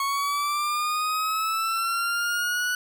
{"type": "linear sweep", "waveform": "40% pulse", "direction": "up", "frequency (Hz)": [1100, 1480], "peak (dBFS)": -23, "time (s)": [0, 2.75], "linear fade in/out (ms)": 2, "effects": []}